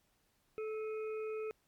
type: harmonic tone with a mistuned harmonic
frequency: 434.8 Hz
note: A4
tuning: 21 cents flat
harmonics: 1 / 3 / 5 / 6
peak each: -37 / -51 / -60 / -53 dBFS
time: 0.58-1.51 s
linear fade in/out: 0 ms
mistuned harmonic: 6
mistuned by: -79 cents
effects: pink hiss -75 dBFS RMS until 1.67 s + MP3 96 kbps